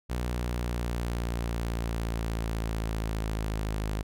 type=linear sweep; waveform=sawtooth; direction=down; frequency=61 to 52.5 Hz; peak=-25 dBFS; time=0.09-4.03 s; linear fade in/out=20 ms; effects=none